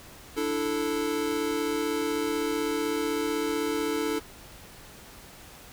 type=chord; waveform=square; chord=D suspended second; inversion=none; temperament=equal; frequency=293.7 / 329.6 / 440 Hz; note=D4 / E4 / A4; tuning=0 / 0 / 0 cents; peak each=-32 / -33 / -30 dBFS; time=0.36-4.2 s; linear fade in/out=20 ms; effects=pink hiss -48 dBFS RMS until 5.72 s